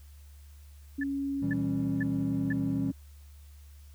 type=tone with pitch glide; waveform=sine; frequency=277.2 to 271.5 Hz; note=C#4 to C#4; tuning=0 to -36 cents; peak=-29 dBFS; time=0.98-2.92 s; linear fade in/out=10 ms; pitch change=-36 cents; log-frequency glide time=1.53-1.71 s
type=tone bursts; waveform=sine; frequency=1744 Hz; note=A6; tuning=16 cents flat; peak=-32 dBFS; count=4; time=1.01-2.528 s; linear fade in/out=5 ms; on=27 ms; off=470 ms
type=chord; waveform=triangle; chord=E minor; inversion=second; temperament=equal with one note detuned; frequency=120.51 / 164.81 / 196 Hz; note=B2 / E3 / G3; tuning=-42 / 0 / 0 cents; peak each=-33 dBFS; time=1.42-2.91 s; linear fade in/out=5 ms
effects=added 72 Hz sine -48 dBFS peak until 3.94 s + white hiss -63 dBFS RMS until 3.94 s